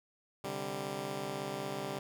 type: chord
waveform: 10% pulse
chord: C suspended second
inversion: none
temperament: just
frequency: 130.81 / 147.16 / 196.22 Hz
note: C3 / D3 / G3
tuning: 0 / +4 / +2 cents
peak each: -35 / -34 / -33 dBFS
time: 0.44-1.99 s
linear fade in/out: 2 ms
effects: none